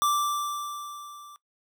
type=tone with level ramp; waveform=square; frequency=1173 Hz; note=D6; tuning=2 cents flat; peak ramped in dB=-21 to -46 dBFS; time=0.02-1.36 s; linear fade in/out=0 ms; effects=noise-tail reverb RT60 0.1 s tail -18 dB re dry

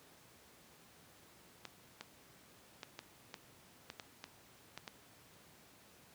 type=clicks; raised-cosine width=0.2 ms; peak=-27 dBFS; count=10; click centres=1.653 / 2.01 / 2.832 / 2.991 / 3.342 / 3.901 / 3.998 / 4.241 / 4.776 / 4.878 s; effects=pink hiss -62 dBFS RMS until 6.14 s + high-pass 100 Hz 12 dB/octave

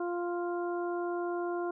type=harmonic tone; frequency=349.2 Hz; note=F4; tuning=in tune; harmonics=1 / 2 / 3 / 4; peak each=-32 / -38 / -42 / -44 dBFS; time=0-1.71 s; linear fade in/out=5 ms; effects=none

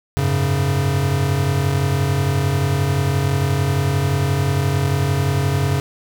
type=chord; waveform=square; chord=F# suspended second; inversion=none; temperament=equal; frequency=92.5 / 103.83 / 138.59 Hz; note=F#2 / G#2 / C#3; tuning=0 / 0 / 0 cents; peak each=-22 / -25 / -19 dBFS; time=0.17-5.8 s; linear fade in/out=0 ms; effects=none

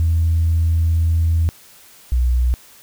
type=tone pair in turn; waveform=sine; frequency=82.41 / 61.69 Hz; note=E2 / B1; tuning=0 / -1 cents; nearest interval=perfect fourth; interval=501 cents; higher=first; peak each=-12 dBFS; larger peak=neither; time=0-1.49 / 2.12-2.54 s; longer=first; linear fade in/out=0 ms; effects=tanh soft clip ceiling -9 dBFS + white hiss -46 dBFS RMS until 2.82 s

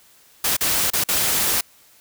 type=noise with dropouts; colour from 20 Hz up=white; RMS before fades=-20 dBFS; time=0.44-1.61 s; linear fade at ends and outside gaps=5 ms; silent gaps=0.568-0.608 / 0.903-0.933 / 1.039-1.086 s; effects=white hiss -53 dBFS RMS until 2 s

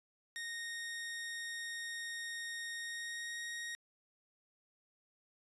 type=tone with pitch glide; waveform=sawtooth; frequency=1857 to 1873.2 Hz; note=A#6 to A#6; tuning=-7 to +8 cents; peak=-37 dBFS; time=0.36-3.75 s; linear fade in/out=0 ms; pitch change=+15 cents; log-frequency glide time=2.74-3.41 s; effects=resampled to 24000 Hz

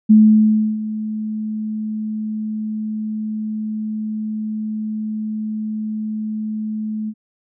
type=tone with ADSR envelope; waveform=sine; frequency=215.7 Hz; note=A3; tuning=34 cents flat; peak=-5 dBFS; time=0.09-7.14 s; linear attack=17 ms; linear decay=670 ms; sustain=-16 dB; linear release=55 ms; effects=none

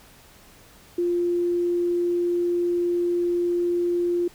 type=tone; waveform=sine; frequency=349.2 Hz; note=F4; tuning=in tune; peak=-20 dBFS; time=0.98-4.28 s; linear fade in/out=5 ms; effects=pink hiss -51 dBFS RMS until 4.34 s

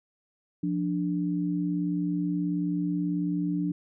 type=tone pair together; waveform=sine; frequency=175.19 / 293.7 Hz; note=F3 / D4; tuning=+6 / 0 cents; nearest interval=major sixth; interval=894 cents; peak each=-28 / -28 dBFS; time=0.63-3.72 s; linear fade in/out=5 ms; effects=none

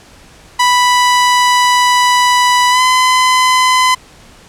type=tone with pitch glide; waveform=sawtooth; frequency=987.8 to 1017.3 Hz; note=B5 to C6; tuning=0 to -49 cents; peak=-4 dBFS; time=0.59-3.95 s; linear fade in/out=10 ms; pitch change=+51 cents; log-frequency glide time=2.7-2.81 s; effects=pink hiss -41 dBFS RMS until 4.48 s + low-pass 9000 Hz 12 dB/octave

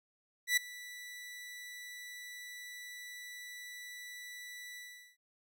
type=tone with ADSR envelope; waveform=sawtooth; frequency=1968 Hz; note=B6; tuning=7 cents flat; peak=-21 dBFS; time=0.47-5.17 s; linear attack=100 ms; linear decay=8 ms; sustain=-21 dB; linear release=400 ms; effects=none

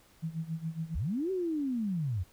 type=tone with tremolo; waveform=sine; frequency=162 Hz; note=E3; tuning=30 cents flat; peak=-30 dBFS; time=0.22-0.96 s; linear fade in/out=20 ms; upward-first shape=sine; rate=7.2 Hz; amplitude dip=85%
type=linear two-way sweep; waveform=sine; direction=up then down; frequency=39.92 to 387.6 to 80.6 Hz; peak=-29 dBFS; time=0.94-2.24 s; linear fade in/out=20 ms; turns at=1.31 s
effects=pink hiss -62 dBFS RMS until 2.32 s

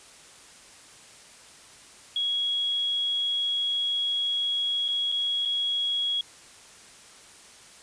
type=tone with dropouts; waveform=sine; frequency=3322 Hz; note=G#7; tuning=in tune; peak=-24 dBFS; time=2.16-6.21 s; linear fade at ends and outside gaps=2 ms; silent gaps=4.882-4.886 / 5.118-5.122 / 5.452-5.456 s; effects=white hiss -50 dBFS RMS until 7.82 s + resampled to 22050 Hz

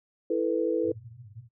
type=chord; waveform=sine; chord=E suspended fourth; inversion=none; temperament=equal; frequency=329.6 / 440 / 493.9 Hz; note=E4 / A4 / B4; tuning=0 / 0 / 0 cents; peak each=-28 dBFS; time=0.3-0.92 s; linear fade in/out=5 ms
type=band-pass noise; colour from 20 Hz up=white; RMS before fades=-46 dBFS; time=0.83-1.49 s; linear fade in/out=50 ms; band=100 to 120 Hz; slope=96 dB/octave
effects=noise-tail reverb RT60 0.1 s tail -24 dB re dry

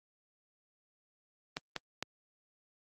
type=clicks; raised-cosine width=0.2 ms; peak=-17 dBFS; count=3; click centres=1.569 / 1.763 / 2.026 s; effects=high-pass 100 Hz 12 dB/octave + Opus 32 kbps

